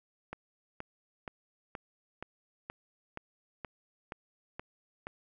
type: click train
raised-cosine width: 0.5 ms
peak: -24 dBFS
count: 11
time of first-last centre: 0.33-5.069 s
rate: 2.11 Hz
effects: none